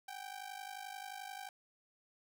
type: ring-modulated tone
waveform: sawtooth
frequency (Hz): 780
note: G5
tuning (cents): -9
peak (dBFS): -38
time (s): 0.08-1.49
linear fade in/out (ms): 2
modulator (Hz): 25.7
effects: none